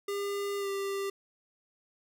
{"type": "tone with pitch glide", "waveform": "square", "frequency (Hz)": [402.5, 394.7], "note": ["G4", "G4"], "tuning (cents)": [46, 12], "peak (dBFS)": -32, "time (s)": [0.08, 1.1], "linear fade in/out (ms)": 5, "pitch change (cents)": -34, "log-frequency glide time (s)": [0.58, 0.68], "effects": []}